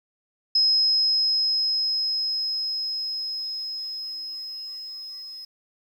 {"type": "tone with level ramp", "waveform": "sine", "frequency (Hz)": 5120, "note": "D#8", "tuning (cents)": 49, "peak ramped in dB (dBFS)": [-16, -36], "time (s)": [0.55, 5.45], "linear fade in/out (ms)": 5, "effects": ["9-bit"]}